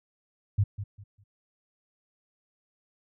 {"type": "tone with echo", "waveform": "sine", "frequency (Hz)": 101.5, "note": "G#2", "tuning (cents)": -39, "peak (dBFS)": -19, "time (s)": [0.58, 0.64], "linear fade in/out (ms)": 10, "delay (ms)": 200, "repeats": 3, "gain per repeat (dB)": -12, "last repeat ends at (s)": 1.24, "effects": []}